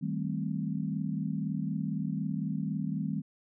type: chord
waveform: sine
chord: A half-diminished seventh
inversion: second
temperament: equal with one note detuned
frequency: 158.28 / 196 / 220 / 261.6 Hz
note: Eb3 / G3 / A3 / C4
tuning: +30 / 0 / 0 / 0 cents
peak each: -34 / -34 / -37 / -38 dBFS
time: 0.01-3.22 s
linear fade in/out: 20 ms
effects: none